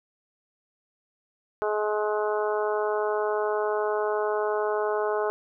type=harmonic tone; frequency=211.4 Hz; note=G#3; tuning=31 cents sharp; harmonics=2 / 3 / 4 / 5 / 6 / 7; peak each=-26 / -30 / -32 / -34 / -36 / -37 dBFS; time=1.62-5.3 s; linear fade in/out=0 ms; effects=none